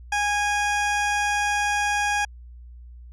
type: tone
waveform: 20% pulse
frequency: 823 Hz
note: G#5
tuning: 16 cents flat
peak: -16 dBFS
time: 0.12-2.25 s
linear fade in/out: 5 ms
effects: added 60 Hz sine -40 dBFS peak until 3.12 s + resampled to 22050 Hz